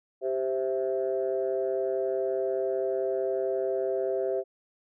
sine chord, C major, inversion second, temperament equal, 392 / 523.3 / 659.3 Hz, G4 / C5 / E5, 0 / 0 / 0 cents, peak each -28 / -30 / -31 dBFS, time 0.21-4.44 s, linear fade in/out 50 ms, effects tanh soft clip ceiling -18 dBFS

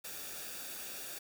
white noise with comb filter, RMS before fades -44 dBFS, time 0.04-1.19 s, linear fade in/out 10 ms, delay 0.97 ms, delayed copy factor -0.55, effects none

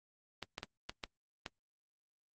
clicks, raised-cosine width 0.2 ms, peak -22 dBFS, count 6, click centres 0.427 / 0.581 / 0.631 / 0.895 / 1.038 / 1.462 s, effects Opus 24 kbps

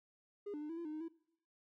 triangle tone with pitch steps, 408.7 / 296.8 / 300.6 / 329.8 / 339.8 / 305.1 / 309.9 / 330.2 Hz, G#4 / D4 / D4 / E4 / F4 / D#4 / D#4 / E4, -28 / +18 / +40 / +1 / -47 / -34 / -7 / +3 cents, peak -38 dBFS, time 0.46-1.084 s, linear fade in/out 10 ms, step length 78 ms, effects noise-tail reverb RT60 0.7 s tail -23 dB re dry + tanh soft clip ceiling -36 dBFS

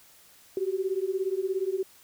sine beating tone pair, 372.6 / 389.6 Hz, F#4 / G4, +12 / -11 cents, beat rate 17 Hz, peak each -29 dBFS, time 0.57-1.83 s, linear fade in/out 2 ms, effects white hiss -56 dBFS RMS until 2.03 s

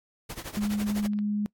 pink noise with tremolo, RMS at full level -35 dBFS, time 0.29-1.07 s, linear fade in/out 10 ms, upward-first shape triangle, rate 12 Hz, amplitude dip 95%
sine tone, 207.7 Hz, G#3, in tune, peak -25 dBFS, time 0.57-1.46 s, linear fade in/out 0 ms
clicks, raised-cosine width 0.3 ms, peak -35 / -32 dBFS, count 2, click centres 1.134 / 1.189 s
effects noise-tail reverb RT60 0.1 s tail -23 dB re dry + AAC 64 kbps

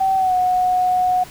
sine tone with pitch glide, 768 to 732 Hz, G5 to F#5, -36 to -19 cents, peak -14 dBFS, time 0-1.24 s, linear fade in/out 10 ms, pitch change -83 cents, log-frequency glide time 0.16-0.34 s, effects pink hiss -40 dBFS RMS until 1.3 s

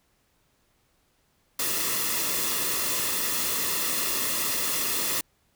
white noise with comb filter, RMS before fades -27 dBFS, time 1.59-5.21 s, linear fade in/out 5 ms, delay 1.3 ms, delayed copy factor -0.6, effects pink hiss -68 dBFS RMS until 5.55 s

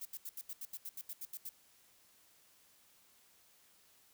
violet noise bursts, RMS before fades -44 dBFS, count 13, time 0.01-1.493 s, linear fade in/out 5 ms, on 43 ms, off 77 ms, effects white hiss -67 dBFS RMS until 4.13 s

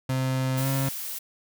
35% pulse tone with pitch glide, 130.81 to 135.42 Hz, C3 to C#3, 0 to -40 cents, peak -22 dBFS, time 0.09-0.89 s, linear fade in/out 5 ms, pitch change +60 cents, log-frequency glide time 0.58-0.67 s
blue noise, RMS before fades -34 dBFS, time 0.57-1.19 s, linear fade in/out 10 ms
effects none

